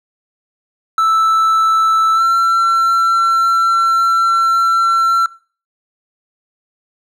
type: tone with pitch glide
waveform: triangle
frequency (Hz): 1318.5 to 1350.9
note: E6 to E6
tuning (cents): 0 to +42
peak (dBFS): -8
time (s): 0.98-5.26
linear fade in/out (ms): 2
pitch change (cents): +42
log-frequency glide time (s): 2.14-2.23
effects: noise-tail reverb RT60 0.4 s tail -21 dB re dry